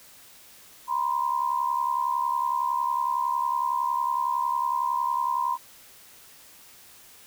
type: tone pair together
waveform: sine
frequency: 961 / 1031.9 Hz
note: B5 / C6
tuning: -48 / -24 cents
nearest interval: minor second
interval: 124 cents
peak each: -26 dBFS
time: 0.87-5.58 s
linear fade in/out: 50 ms
effects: white hiss -51 dBFS RMS until 7.26 s